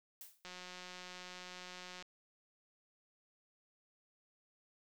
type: noise with exponential decay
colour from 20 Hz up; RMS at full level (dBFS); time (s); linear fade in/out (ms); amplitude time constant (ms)
blue; -48; 0.21-0.47; 1; 55
type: click train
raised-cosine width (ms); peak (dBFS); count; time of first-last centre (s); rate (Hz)
0.2; -32; 286; 0.45-2.025; 181
effects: none